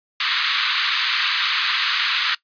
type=band-pass noise; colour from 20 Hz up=white; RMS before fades=-21 dBFS; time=0.2-2.35 s; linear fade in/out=5 ms; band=1100 to 4400 Hz; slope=48 dB/octave; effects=noise-tail reverb RT60 0.1 s tail -20 dB re dry + resampled to 11025 Hz